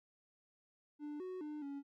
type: tone with pitch steps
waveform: triangle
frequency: 295.9 / 369.7 / 300.4 / 280.8 Hz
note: D4 / F#4 / D4 / C#4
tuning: +13 / -1 / +39 / +22 cents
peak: -40 dBFS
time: 0.99-1.83 s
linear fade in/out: 50 ms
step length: 210 ms
effects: none